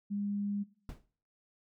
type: tone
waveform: sine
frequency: 203 Hz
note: G#3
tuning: 39 cents flat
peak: -32 dBFS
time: 0.1-0.64 s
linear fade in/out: 20 ms
type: noise with exponential decay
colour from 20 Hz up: brown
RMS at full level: -37 dBFS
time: 0.89-1.06 s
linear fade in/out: 2 ms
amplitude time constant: 35 ms
effects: noise-tail reverb RT60 0.5 s tail -20 dB re dry